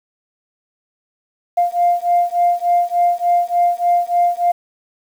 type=beating tone pair; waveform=sine; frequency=698.5 / 701.9 Hz; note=F5 / F5; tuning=0 / +9 cents; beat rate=3.4 Hz; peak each=-15 dBFS; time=1.57-4.52 s; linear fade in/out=10 ms; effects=tanh soft clip ceiling -6 dBFS + 7-bit